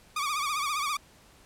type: tone with vibrato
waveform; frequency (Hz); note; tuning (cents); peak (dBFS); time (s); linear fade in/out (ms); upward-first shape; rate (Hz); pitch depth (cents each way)
sawtooth; 1174.7; D6; 0; -24; 0.16-0.97; 5; triangle; 15; 120
effects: pink hiss -57 dBFS RMS until 1.45 s + low-pass 12000 Hz 12 dB/octave